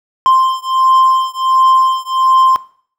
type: beating tone pair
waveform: triangle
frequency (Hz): 1046 / 1047.4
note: C6 / C6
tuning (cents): -1 / +1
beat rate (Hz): 1.4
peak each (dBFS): -10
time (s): 0.26-2.56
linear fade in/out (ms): 0
effects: noise-tail reverb RT60 0.5 s tail -18 dB re dry